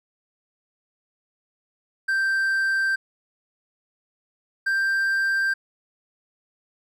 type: tone pair in turn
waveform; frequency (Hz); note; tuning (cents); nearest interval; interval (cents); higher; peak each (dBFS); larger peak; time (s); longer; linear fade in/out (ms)
triangle; 1568 / 1577.1; G6 / G6; 0 / +10; unison; 10; second; -18; neither; 2.08-2.96 / 4.66-5.54; neither; 10
effects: none